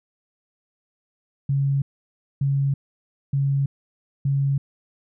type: tone bursts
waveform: sine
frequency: 138.59 Hz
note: C#3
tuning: in tune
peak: -18 dBFS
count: 4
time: 1.49-4.58 s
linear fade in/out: 5 ms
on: 330 ms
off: 590 ms
effects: none